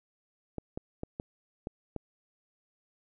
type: clicks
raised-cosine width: 2 ms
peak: -22 dBFS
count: 6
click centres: 0.583 / 0.775 / 1.034 / 1.199 / 1.671 / 1.963 s
effects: none